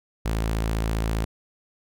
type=tone; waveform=sawtooth; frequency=55 Hz; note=A1; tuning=in tune; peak=-19 dBFS; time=0.25-1.25 s; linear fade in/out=10 ms; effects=none